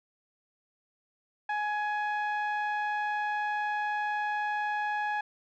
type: tone with low-pass filter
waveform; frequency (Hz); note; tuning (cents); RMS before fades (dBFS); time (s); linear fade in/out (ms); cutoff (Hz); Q
sawtooth; 838; G#5; +15; -31; 1.49-5.21; 5; 1800; 1.5
effects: none